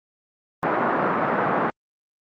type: band-pass noise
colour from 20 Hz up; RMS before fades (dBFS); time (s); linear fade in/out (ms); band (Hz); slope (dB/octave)
white; -22; 0.63-1.7; 0; 150 to 1400; 24
effects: Opus 32 kbps